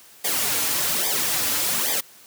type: noise with flanger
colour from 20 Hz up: white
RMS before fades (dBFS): -23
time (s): 0.24-2.01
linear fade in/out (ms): 10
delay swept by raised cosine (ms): 0.71 to 5.61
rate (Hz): 1.2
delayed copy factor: -0.95
effects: white hiss -49 dBFS RMS until 2.26 s + high-pass 100 Hz 12 dB/octave